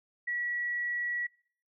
sine tone, 1932 Hz, B6, 39 cents flat, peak -30 dBFS, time 0.27-1.27 s, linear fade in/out 10 ms, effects noise-tail reverb RT60 0.6 s tail -24 dB re dry

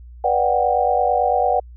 sine chord, G major seventh, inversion first, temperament just, 490 / 588 / 735 / 784 Hz, B4 / D5 / F#5 / G5, -14 / +2 / -12 / 0 cents, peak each -22 / -22 / -18 / -21 dBFS, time 0.24-1.6 s, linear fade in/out 5 ms, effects added 60 Hz sine -37 dBFS peak until 1.76 s

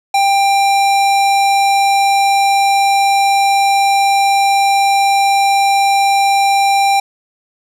square tone, 792 Hz, G5, 18 cents sharp, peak -10 dBFS, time 0.14-7 s, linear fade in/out 5 ms, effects low-pass 10000 Hz 12 dB/octave + 7-bit

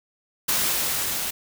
white noise with level ramp, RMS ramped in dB -22 to -28 dBFS, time 0.48-1.31 s, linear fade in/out 10 ms, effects none

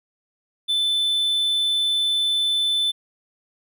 triangle tone, 3520 Hz, A7, in tune, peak -17 dBFS, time 0.68-2.92 s, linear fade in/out 20 ms, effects none

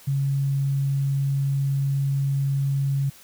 sine tone, 138.1 Hz, C#3, 6 cents flat, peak -20 dBFS, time 0.07-3.1 s, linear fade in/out 10 ms, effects white hiss -49 dBFS RMS until 3.23 s

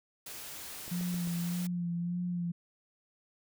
white noise, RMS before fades -44 dBFS, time 0.26-1.67 s, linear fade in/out 5 ms
click train, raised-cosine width 2 ms, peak -34 dBFS, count 4, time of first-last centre 0.88-1.273 s, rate 7.63 Hz
sine tone with vibrato, 174.61 Hz, F3, in tune, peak -31 dBFS, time 0.91-2.52 s, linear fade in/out 10 ms, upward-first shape sine, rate 1.7 Hz, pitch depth 32 cents each way
effects none

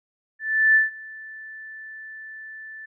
sine tone with ADSR envelope, 1758 Hz, A6, 2 cents flat, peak -12 dBFS, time 0.39-2.86 s, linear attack 360 ms, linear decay 150 ms, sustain -24 dB, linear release 10 ms, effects none

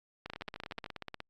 two click trains, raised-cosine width 0.3 ms, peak -24 / -24 dBFS, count 9 / 16, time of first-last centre 0.26-0.862 / 0.3-1.204 s, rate 13.3 / 16.6 Hz, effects Opus 48 kbps

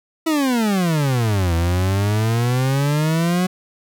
40% pulse exponential two-way sweep, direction down then up, 329.6 to 82.41 to 185.4 Hz, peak -15 dBFS, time 0.26-3.47 s, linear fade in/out 10 ms, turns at 1.54 s, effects none

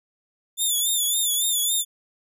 5% pulse tone with vibrato, 3520 Hz, A7, in tune, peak -13 dBFS, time 0.57-1.85 s, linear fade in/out 50 ms, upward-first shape sine, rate 3.6 Hz, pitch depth 79 cents each way, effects resampled to 32000 Hz

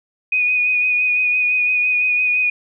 sine tone with vibrato, 2480 Hz, D#7, 6 cents flat, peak -14 dBFS, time 0.32-2.5 s, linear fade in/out 5 ms, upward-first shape sine, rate 5.9 Hz, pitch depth 22 cents each way, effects none

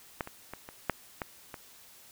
clicks, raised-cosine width 0.5 ms, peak -16 / -26 / -24 / -28 / -11 / -18 / -25 dBFS, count 7, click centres 0.208 / 0.274 / 0.536 / 0.689 / 0.897 / 1.218 / 1.542 s, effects white hiss -55 dBFS RMS until 2.11 s

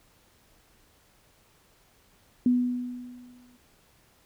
sine tone with exponential decay, 246.9 Hz, B3, in tune, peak -17 dBFS, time 2.46-3.57 s, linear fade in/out 2 ms, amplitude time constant 240 ms, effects pink hiss -62 dBFS RMS until 4.25 s

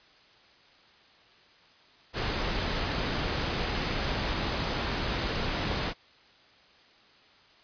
pink noise, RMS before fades -30 dBFS, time 2.13-5.94 s, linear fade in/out 50 ms, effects white hiss -58 dBFS RMS until 7.63 s + resampled to 11025 Hz

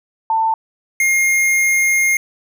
sine / square tone pair in turn, 892 / 2131 Hz, A5 / C7, +23 / +31 cents, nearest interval octave + minor third, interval 1508 cents, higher second, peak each -13 dBFS, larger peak neither, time 0.3-0.54 / 1-2.17 s, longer second, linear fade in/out 2 ms, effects none

